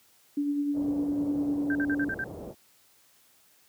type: tone with tremolo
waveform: sine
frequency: 288.2 Hz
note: D4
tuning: 33 cents flat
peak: -24 dBFS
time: 0.37-2.09 s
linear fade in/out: 5 ms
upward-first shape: sine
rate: 9.9 Hz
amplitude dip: 35%
type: low-pass noise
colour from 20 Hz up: white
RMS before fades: -40 dBFS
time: 0.73-2.55 s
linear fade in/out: 50 ms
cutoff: 590 Hz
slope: 24 dB/octave
type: tone bursts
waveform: sine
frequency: 1568 Hz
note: G6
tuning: in tune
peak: -29 dBFS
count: 6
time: 1.7-2.241 s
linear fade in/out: 2 ms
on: 51 ms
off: 47 ms
effects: white hiss -62 dBFS RMS until 3.68 s + high-pass 60 Hz 12 dB/octave